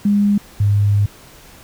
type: tone pair in turn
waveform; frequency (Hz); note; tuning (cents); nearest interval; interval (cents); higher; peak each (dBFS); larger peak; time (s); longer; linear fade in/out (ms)
sine; 203.9 / 102.13; G#3 / G#2; -32 / -29; octave; 1197; first; -11; neither; 0.05-0.38 / 0.6-1.06; second; 5
effects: pink hiss -43 dBFS RMS until 1.63 s